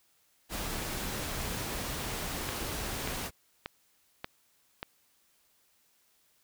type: noise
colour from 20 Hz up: pink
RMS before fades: -36 dBFS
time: 0.49-3.31 s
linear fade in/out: 50 ms
type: click train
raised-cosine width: 0.3 ms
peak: -19 dBFS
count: 5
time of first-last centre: 2.49-4.829 s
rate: 1.71 Hz
effects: white hiss -69 dBFS RMS until 6.43 s